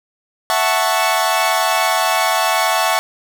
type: chord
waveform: sawtooth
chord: F# minor seventh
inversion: third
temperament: equal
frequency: 659.3 / 740 / 880 / 1108.7 Hz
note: E5 / F#5 / A5 / C#6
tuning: 0 / 0 / 0 / 0 cents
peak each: -16 dBFS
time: 0.5-2.99 s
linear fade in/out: 0 ms
effects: none